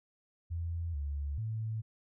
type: tone with pitch steps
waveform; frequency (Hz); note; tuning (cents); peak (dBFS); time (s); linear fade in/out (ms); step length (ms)
sine; 84.2 / 71.6 / 110.5; E2 / D2 / A2; +37 / -43 / +8; -33; 0.5-1.82; 20; 440
effects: none